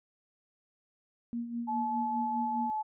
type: tone with tremolo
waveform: sine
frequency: 235.7 Hz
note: A#3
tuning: 19 cents sharp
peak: -31 dBFS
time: 1.33-2.7 s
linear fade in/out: 0 ms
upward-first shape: sine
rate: 4.9 Hz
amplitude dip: 60%
type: tone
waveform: sine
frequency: 862 Hz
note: A5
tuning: 36 cents flat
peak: -30 dBFS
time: 1.67-2.83 s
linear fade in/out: 20 ms
effects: none